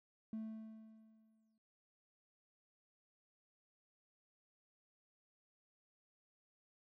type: tone with exponential decay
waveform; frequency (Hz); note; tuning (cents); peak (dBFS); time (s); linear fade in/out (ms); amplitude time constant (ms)
triangle; 220; A3; 0; -37; 0.33-1.58; 2; 270
effects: tanh soft clip ceiling -36 dBFS